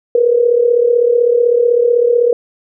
sine tone with amplitude modulation, 478.4 Hz, A#4, 45 cents sharp, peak -5 dBFS, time 0.15-2.33 s, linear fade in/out 2 ms, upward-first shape sine, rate 35.9 Hz, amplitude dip 70%, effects none

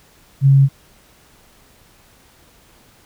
sine tone, 137.1 Hz, C#3, 19 cents flat, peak -7 dBFS, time 0.41-0.69 s, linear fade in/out 50 ms, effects pink hiss -51 dBFS RMS until 3.05 s

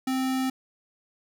square tone, 261.3 Hz, C4, 2 cents flat, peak -25 dBFS, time 0.07-0.5 s, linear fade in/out 5 ms, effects none

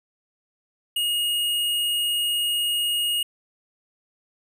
square tone, 2868 Hz, F7, 45 cents sharp, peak -22 dBFS, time 0.96-3.23 s, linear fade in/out 5 ms, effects none

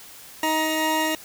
20% pulse tone pair together, 314.8 / 942 Hz, D#4 / A#5, +20 / +18 cents, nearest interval octave + perfect fifth, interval 1898 cents, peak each -19 dBFS, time 0.43-1.15 s, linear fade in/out 2 ms, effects white hiss -44 dBFS RMS until 1.24 s

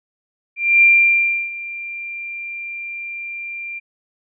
sine tone with ADSR envelope, 2378 Hz, D7, 21 cents sharp, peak -7 dBFS, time 0.56-3.8 s, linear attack 260 ms, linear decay 680 ms, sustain -19 dB, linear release 22 ms, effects none

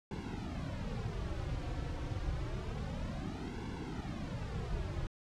brown noise with flanger, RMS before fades -39 dBFS, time 0.11-5.07 s, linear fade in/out 2 ms, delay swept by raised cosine 1.6 to 4.9 ms, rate 0.28 Hz, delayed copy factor -0.85, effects low-pass 6000 Hz 12 dB/octave

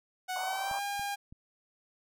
sawtooth tone with pitch glide, 740 to 807 Hz, F#5 to G#5, 0 to -50 cents, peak -29 dBFS, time 0.28-1.16 s, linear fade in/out 20 ms, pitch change +150 cents, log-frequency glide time 0.38-0.82 s
white band-pass noise, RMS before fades -41 dBFS, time 0.36-0.79 s, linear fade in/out 0 ms, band 610 to 1100 Hz, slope 48 dB/octave
clicks, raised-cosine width 5 ms, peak -37 dBFS, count 3, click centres 0.713 / 0.995 / 1.325 s
effects none

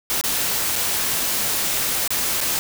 white noise with dropouts, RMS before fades -22 dBFS, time 0.1-2.59 s, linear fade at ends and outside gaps 0 ms, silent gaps 0.212-0.239 / 0.756-0.761 / 2.077-2.105 / 2.405-2.412 s, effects none

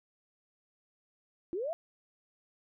sine linear sweep, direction up, 322.4 to 695 Hz, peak -32 dBFS, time 1.53-1.73 s, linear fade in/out 0 ms, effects none

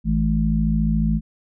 harmonic tone, 54 Hz, A1, 32 cents flat, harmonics 1 / 3 / 4, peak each -21 / -21 / -21 dBFS, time 0.04-1.21 s, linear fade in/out 50 ms, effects none

